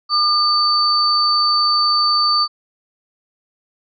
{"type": "tone pair together", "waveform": "sine", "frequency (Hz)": [1208, 4556], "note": ["D6", "C#8"], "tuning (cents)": [48, 47], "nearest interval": "octave + major seventh", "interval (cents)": 2299, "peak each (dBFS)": [-16, -15], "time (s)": [0.09, 2.48], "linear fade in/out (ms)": 50, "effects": []}